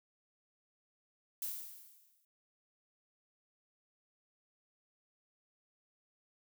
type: noise with exponential decay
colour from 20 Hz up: violet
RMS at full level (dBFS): -37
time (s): 1.42-2.25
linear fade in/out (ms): 2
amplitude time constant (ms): 180
effects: none